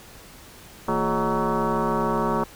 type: tone with frequency modulation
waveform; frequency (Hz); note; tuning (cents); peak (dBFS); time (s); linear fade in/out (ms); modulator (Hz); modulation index
sine; 352.3; F4; +15; -20; 0.88-2.44; 5; 193; 4.6
effects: pink hiss -46 dBFS RMS until 2.55 s